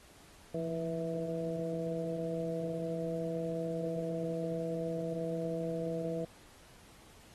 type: harmonic tone with a mistuned harmonic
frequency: 164 Hz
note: E3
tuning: 9 cents flat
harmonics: 1 / 2 / 3 / 4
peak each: -38 / -41 / -37 / -40 dBFS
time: 0.54-6.25 s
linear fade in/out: 5 ms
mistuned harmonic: 1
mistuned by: +51 cents
effects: pink hiss -59 dBFS RMS until 7.34 s + AAC 32 kbps